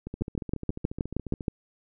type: two click trains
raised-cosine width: 3 ms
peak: -13 / -22 dBFS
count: 9 / 20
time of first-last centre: 0.22-1.482 / 0.07-1.408 s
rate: 6.34 / 14.2 Hz
effects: none